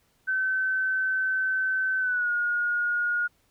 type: tone with pitch glide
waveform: sine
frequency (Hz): 1530 to 1435.8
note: G6 to F6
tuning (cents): -42 to +48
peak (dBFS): -23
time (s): 0.27-3.28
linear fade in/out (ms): 20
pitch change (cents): -110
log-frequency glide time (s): 1.99-2.31
effects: pink hiss -67 dBFS RMS until 3.5 s